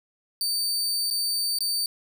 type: tone with dropouts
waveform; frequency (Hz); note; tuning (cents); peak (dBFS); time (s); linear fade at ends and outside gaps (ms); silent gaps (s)
sawtooth; 4596; D8; -38; -21; 0.41-1.86; 1; 1.102-1.109 / 1.587-1.606
effects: none